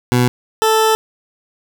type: tone pair in turn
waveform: 20% pulse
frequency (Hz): 123.47 / 440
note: B2 / A4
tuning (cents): 0 / 0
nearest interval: octave + minor seventh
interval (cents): 2200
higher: second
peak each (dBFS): -6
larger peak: neither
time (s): 0.12-0.28 / 0.62-0.95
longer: second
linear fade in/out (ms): 0
effects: none